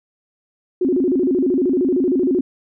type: tone with vibrato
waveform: sine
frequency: 311.1 Hz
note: D#4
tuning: in tune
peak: -14 dBFS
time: 0.81-2.41 s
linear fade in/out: 5 ms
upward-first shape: square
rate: 13 Hz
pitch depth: 270 cents each way
effects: none